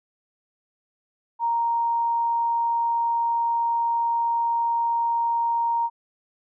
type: tone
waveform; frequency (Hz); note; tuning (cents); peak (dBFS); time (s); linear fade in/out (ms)
sine; 932.3; A#5; 0; -20; 1.39-5.9; 50
effects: none